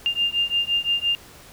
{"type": "beating tone pair", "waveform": "sine", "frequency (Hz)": [2800, 2805.8], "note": ["F7", "F7"], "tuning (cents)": [4, 7], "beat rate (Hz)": 5.8, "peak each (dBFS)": -23, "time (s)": [0.06, 1.15], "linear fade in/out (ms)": 0, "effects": ["pink hiss -46 dBFS RMS until 1.52 s"]}